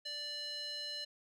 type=tone with band-pass filter; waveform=square; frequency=587.3 Hz; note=D5; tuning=in tune; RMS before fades=-42 dBFS; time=0.05-1.05 s; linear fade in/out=10 ms; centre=3800 Hz; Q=6.8; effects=none